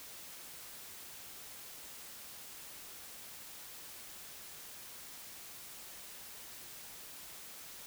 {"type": "silence", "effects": ["white hiss -50 dBFS RMS until 7.86 s"]}